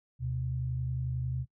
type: tone pair together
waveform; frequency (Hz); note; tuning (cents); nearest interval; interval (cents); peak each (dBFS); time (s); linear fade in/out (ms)
sine; 75.14 / 126.3; D2 / B2; +40 / +39; major sixth; 899; -37 / -31; 0.19-1.46; 50
effects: noise-tail reverb RT60 0.1 s tail -22 dB re dry